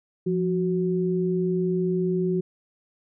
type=tone pair together; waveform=sine; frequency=174.61 / 370 Hz; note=F3 / F#4; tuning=0 / 0 cents; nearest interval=octave + minor second; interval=1300 cents; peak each=-24 dBFS; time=0.26-2.41 s; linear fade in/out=10 ms; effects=none